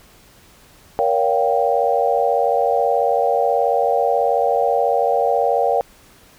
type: chord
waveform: sine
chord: G half-diminished seventh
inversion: first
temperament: just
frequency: 470.4 / 564.5 / 705.6 / 784 Hz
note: Bb4 / Db5 / F5 / G5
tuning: +16 / +31 / +18 / 0 cents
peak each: -20 dBFS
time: 0.99-5.81 s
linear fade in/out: 0 ms
effects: pink hiss -49 dBFS RMS until 6.38 s